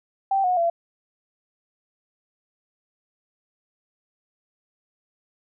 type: tone with pitch steps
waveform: sine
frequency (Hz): 780 / 727.8 / 679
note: G5 / F#5 / F5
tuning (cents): -9 / -29 / -49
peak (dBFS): -18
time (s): 0.31-0.7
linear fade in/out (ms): 5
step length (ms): 130
effects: none